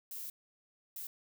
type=noise bursts at uneven times; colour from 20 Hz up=violet; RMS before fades=-43 dBFS; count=2; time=0.11-0.3 / 0.96-1.07 s; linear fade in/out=2 ms; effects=none